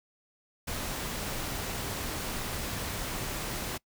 pink noise, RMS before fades -35 dBFS, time 0.67-3.78 s, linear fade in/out 10 ms, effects noise-tail reverb RT60 0.1 s tail -23 dB re dry

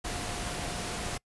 sine tone in noise, 711 Hz, F5, 31 cents sharp, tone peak -44 dBFS, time 0.04-1.18 s, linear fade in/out 10 ms, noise pink, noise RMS -35 dBFS, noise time 0.04-1.18 s, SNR -12 dB, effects noise-tail reverb RT60 0.1 s tail -26 dB re dry + resampled to 24000 Hz

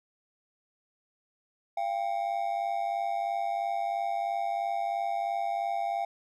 triangle ring-modulated tone, 740 Hz, F#5, in tune, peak -23 dBFS, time 1.77-6.05 s, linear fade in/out 5 ms, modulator 51.5 Hz, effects none

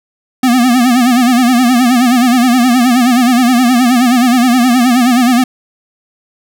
square tone with vibrato, 246.9 Hz, B3, in tune, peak -7 dBFS, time 0.43-5.44 s, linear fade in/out 5 ms, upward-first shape sine, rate 9.5 Hz, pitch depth 98 cents each way, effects none

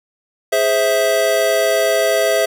square chord, Ab augmented, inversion none, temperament equal with one note detuned, 415.3 / 523.3 / 655.8 Hz, Ab4 / C5 / E5, 0 / 0 / -9 cents, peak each -21 / -20 / -16 dBFS, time 0.52-2.46 s, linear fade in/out 10 ms, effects none

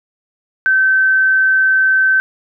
sine tone, 1541 Hz, G6, 30 cents flat, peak -9 dBFS, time 0.66-2.2 s, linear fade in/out 0 ms, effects none

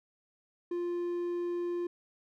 triangle tone, 349.2 Hz, F4, in tune, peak -29 dBFS, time 0.71-1.87 s, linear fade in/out 5 ms, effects none

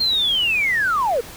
triangle linear sweep, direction down, 4254 to 432.9 Hz, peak -13 dBFS, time 0-1.21 s, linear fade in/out 10 ms, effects tanh soft clip ceiling -14 dBFS + pink hiss -38 dBFS RMS until 1.36 s

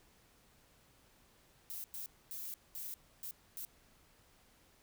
violet noise bursts at uneven times, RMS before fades -44 dBFS, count 6, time 1.7-1.84 / 1.94-2.06 / 2.31-2.54 / 2.75-2.94 / 3.23-3.31 / 3.57-3.65 s, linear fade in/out 0 ms, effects pink hiss -67 dBFS RMS until 4.82 s

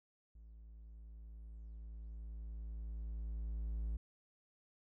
triangle tone with level ramp, 55.2 Hz, A1, 6 cents sharp, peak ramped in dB -52 to -34 dBFS, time 0.35-3.97 s, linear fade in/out 5 ms, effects none

